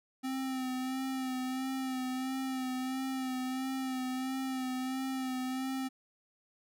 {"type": "tone with vibrato", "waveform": "square", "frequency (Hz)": 260.2, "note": "C4", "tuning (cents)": -9, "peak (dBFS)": -34, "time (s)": [0.23, 5.89], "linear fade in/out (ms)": 20, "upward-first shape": "sine", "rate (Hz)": 1.5, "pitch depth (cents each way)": 30, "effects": []}